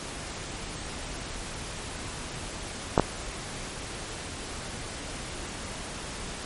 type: clicks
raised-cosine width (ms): 1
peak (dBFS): -4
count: 2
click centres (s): 2.978 / 2.997
effects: pink hiss -37 dBFS RMS until 6.45 s + MP3 48 kbps